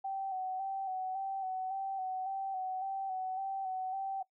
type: tone with vibrato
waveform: sine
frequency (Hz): 763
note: G5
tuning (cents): -47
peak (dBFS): -34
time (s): 0.04-4.23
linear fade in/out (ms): 10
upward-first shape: square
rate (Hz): 1.8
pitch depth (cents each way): 30
effects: noise-tail reverb RT60 0.1 s tail -20 dB re dry